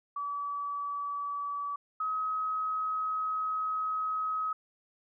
sine tone pair in turn, 1147 / 1271.9 Hz, D6 / D#6, -41 / +38 cents, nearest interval major second, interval 179 cents, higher second, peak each -32 / -29 dBFS, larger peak second, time 0.16-1.76 / 2-4.53 s, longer second, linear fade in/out 5 ms, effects none

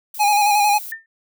violet noise, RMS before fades -33 dBFS, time 0.14-0.92 s, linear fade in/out 5 ms
square tone with vibrato, 827 Hz, G#5, 8 cents flat, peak -14 dBFS, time 0.19-0.79 s, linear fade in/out 20 ms, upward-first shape square, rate 11 Hz, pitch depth 30 cents each way
sine tone with exponential decay, 1803 Hz, A6, 42 cents sharp, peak -22 dBFS, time 0.92-1.06 s, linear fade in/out 2 ms, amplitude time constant 30 ms
effects none

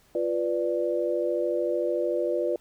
sine chord, B diminished, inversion second, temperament equal, 349.2 / 493.9 / 587.3 Hz, F4 / B4 / D5, 0 / 0 / 0 cents, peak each -28 dBFS, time 0.15-2.56 s, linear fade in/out 2 ms, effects pink hiss -61 dBFS RMS until 2.6 s

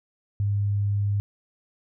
sine tone, 101.5 Hz, G#2, 39 cents flat, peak -21 dBFS, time 0.4-1.2 s, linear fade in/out 0 ms, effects none

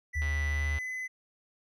triangle tone with pitch glide, 1975.5 to 2021 Hz, B6 to B6, 0 to +39 cents, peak -32 dBFS, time 0.13-1.08 s, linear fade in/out 20 ms, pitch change +39 cents, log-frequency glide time 0.45-0.89 s
sine tone, 75.2 Hz, D2, 42 cents sharp, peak -28 dBFS, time 0.15-0.79 s, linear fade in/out 20 ms
click train, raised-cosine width 0.3 ms, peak -28 dBFS, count 78, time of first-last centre 0.22-0.786 s, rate 136 Hz
effects none

